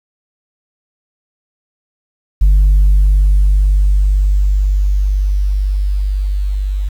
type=tone with level ramp; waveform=sine; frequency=49 Hz; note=G1; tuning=in tune; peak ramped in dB=-3 to -14 dBFS; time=2.41-6.89 s; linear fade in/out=10 ms; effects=tanh soft clip ceiling -4 dBFS + 7-bit